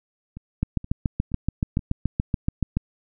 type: two click trains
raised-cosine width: 5 ms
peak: -9 / -24 dBFS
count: 16 / 4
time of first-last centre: 0.63-2.77 / 0.37-1.792 s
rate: 7.01 / 2.11 Hz
effects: none